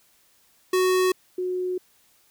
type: tone pair in turn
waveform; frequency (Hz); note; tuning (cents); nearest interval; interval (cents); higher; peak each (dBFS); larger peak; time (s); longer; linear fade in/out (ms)
square / sine; 370 / 365.1; F#4 / F#4; 0 / -23; unison; 23; first; -19 / -24; first; 0.73-1.12 / 1.38-1.78; second; 5
effects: white hiss -61 dBFS RMS until 2.3 s